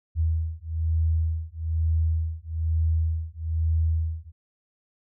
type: beating tone pair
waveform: sine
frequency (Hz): 80.2 / 81.3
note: E2 / E2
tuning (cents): -47 / -23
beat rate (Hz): 1.1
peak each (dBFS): -25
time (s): 0.15-4.32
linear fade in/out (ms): 50
effects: none